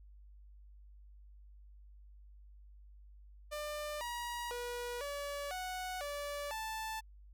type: tone with pitch steps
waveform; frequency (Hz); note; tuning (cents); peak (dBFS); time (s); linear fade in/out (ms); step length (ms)
sawtooth; 597 / 957 / 484 / 572 / 738 / 578 / 880; D5 / A#5 / B4 / D5 / F#5 / D5 / A5; +28 / +45 / -35 / -46 / -5 / -28 / 0; -35; 3.51-7.01; 20; 500
effects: added 50 Hz sine -54 dBFS peak until 7.33 s